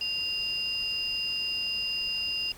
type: tone pair together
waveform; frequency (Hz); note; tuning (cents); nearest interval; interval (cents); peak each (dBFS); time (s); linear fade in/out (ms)
sine; 2794 / 4978; F7 / D#8; 0 / 0; minor seventh; 1000; -30 / -31; 0.01-2.52; 2
effects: pink hiss -49 dBFS RMS until 2.57 s + MP3 96 kbps